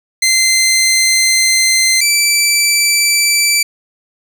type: tone pair in turn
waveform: 15% pulse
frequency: 2073 / 2327 Hz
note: C7 / D7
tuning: -17 / -17 cents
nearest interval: major second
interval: 200 cents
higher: second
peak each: -3 dBFS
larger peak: neither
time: 0.22-2.01 / 2.01-3.63 s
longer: first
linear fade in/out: 5 ms
effects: none

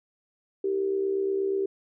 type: tone with amplitude modulation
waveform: sine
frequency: 390 Hz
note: G4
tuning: 9 cents flat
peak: -21 dBFS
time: 0.64-1.66 s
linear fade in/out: 5 ms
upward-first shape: sine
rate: 68.4 Hz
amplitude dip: 60%
effects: none

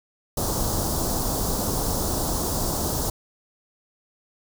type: band-stop noise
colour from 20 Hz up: pink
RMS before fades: -25 dBFS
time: 0.37-3.1 s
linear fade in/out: 5 ms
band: 1100 to 4700 Hz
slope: 24 dB/octave
effects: none

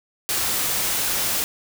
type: noise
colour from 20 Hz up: white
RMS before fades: -23 dBFS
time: 0.29-1.44 s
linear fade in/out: 0 ms
effects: none

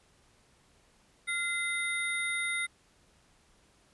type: tone cluster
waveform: sine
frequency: 1403 / 2063 / 3695 / 9600 Hz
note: F6 / C7 / A#7 / D9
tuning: +8 / -25 / -16 / +37 cents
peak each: -39 / -31 / -39 / -39 dBFS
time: 1.27-2.67 s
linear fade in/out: 20 ms
effects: pink hiss -65 dBFS RMS until 3.93 s + resampled to 24000 Hz

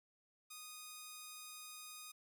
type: tone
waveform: 5% pulse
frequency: 1239 Hz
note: D#6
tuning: 8 cents flat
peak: -38 dBFS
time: 0.5-2.12 s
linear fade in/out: 10 ms
effects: none

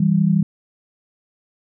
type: tone pair together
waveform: sine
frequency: 163.4 / 196 Hz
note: E3 / G3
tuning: -15 / 0 cents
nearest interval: minor third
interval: 315 cents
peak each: -16 dBFS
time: 0-0.43 s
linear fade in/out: 5 ms
effects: none

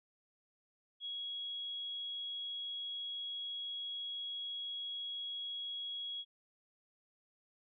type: tone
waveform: sine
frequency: 3322 Hz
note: G#7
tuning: in tune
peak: -39 dBFS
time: 1-6.25 s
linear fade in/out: 50 ms
effects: none

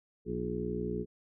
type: harmonic tone with a mistuned harmonic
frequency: 60.3 Hz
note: B1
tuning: 41 cents flat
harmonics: 1 / 2 / 3 / 4 / 5 / 6 / 7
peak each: -43 / -43 / -38 / -40 / -45 / -39 / -37 dBFS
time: 0.25-1.06 s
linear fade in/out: 50 ms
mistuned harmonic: 5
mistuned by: +69 cents
effects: none

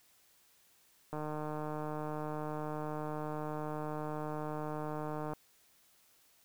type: click train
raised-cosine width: 1 ms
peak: -26 dBFS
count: 640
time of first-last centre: 1.13-5.334 s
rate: 152 Hz
effects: white hiss -67 dBFS RMS until 6.44 s

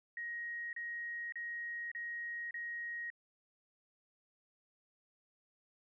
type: tone bursts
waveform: sine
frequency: 1883 Hz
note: A#6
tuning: 17 cents sharp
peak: -39 dBFS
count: 5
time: 0.17-3.102 s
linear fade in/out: 2 ms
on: 560 ms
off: 33 ms
effects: none

